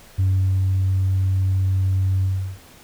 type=tone with ADSR envelope; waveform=sine; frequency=94.9 Hz; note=F#2; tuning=44 cents sharp; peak=-13 dBFS; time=0.18-2.59 s; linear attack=16 ms; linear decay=410 ms; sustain=-2 dB; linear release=370 ms; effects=tanh soft clip ceiling -13 dBFS + pink hiss -47 dBFS RMS until 2.83 s